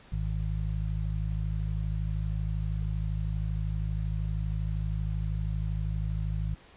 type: harmonic tone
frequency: 52.7 Hz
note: G#1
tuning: 26 cents sharp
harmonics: 1 / 2 / 3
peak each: -30 / -33 / -35 dBFS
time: 0.12-6.55 s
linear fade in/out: 5 ms
effects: pink hiss -55 dBFS RMS until 6.76 s + resampled to 8000 Hz